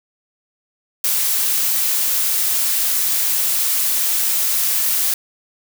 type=noise; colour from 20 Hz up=blue; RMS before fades=-18 dBFS; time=1.04-5.14 s; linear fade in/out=2 ms; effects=none